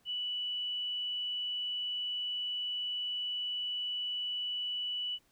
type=tone; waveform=sine; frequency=2960 Hz; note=F#7; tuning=in tune; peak=-33 dBFS; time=0.05-5.19 s; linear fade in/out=50 ms; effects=pink hiss -70 dBFS RMS until 5.31 s